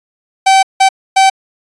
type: tone bursts at uneven times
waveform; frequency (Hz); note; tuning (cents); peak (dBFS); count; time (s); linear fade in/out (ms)
45% pulse; 771; G5; -29; -5; 3; 0.46-0.63 / 0.8-0.89 / 1.16-1.3; 10
effects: resampled to 22050 Hz